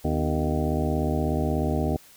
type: harmonic tone with a mistuned harmonic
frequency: 76.6 Hz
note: D#2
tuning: 27 cents flat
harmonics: 1 / 2 / 3 / 4 / 5 / 6 / 8 / 9 / 10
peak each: -27 / -29 / -29 / -32 / -32 / -34 / -33 / -37 / -35 dBFS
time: 0.04-1.97 s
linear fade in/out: 10 ms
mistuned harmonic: 3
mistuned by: +110 cents
effects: white hiss -52 dBFS RMS until 2.16 s